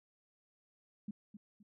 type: tone with echo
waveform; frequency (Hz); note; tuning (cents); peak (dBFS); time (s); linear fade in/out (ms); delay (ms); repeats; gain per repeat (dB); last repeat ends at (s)
sine; 207.7; G#3; 0; -38; 1.08-1.11; 5; 260; 2; -10; 1.63
effects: none